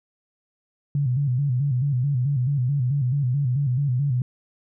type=tone with vibrato; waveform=sine; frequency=133.3 Hz; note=C3; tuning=33 cents sharp; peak=-19 dBFS; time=0.95-4.22 s; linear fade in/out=2 ms; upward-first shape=square; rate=4.6 Hz; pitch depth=120 cents each way; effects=none